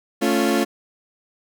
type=chord; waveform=30% pulse; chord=A augmented; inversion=none; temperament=equal; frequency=220 / 277.2 / 349.2 Hz; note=A3 / C#4 / E#4; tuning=0 / 0 / 0 cents; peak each=-19 dBFS; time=0.21-0.65 s; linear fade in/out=20 ms; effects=none